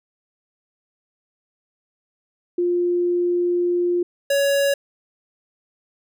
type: tone pair in turn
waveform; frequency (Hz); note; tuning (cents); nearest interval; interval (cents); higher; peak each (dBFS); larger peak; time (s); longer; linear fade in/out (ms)
sine / square; 351.7 / 560.1; F4 / C#5; +12 / +18; minor sixth; 806; second; -17; neither; 2.58-4.03 / 4.3-4.74; first; 5
effects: none